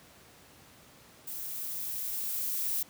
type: noise with level ramp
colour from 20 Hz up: violet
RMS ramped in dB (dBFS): -39 to -31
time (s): 1.27-2.83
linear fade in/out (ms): 5
effects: pink hiss -56 dBFS RMS until 2.89 s + high-pass 80 Hz 12 dB/octave